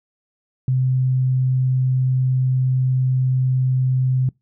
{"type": "tone", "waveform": "sine", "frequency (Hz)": 129.2, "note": "C3", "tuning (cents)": -21, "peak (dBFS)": -15, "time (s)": [0.68, 4.29], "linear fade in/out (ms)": 2, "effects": ["noise-tail reverb RT60 0.2 s tail -25 dB re dry"]}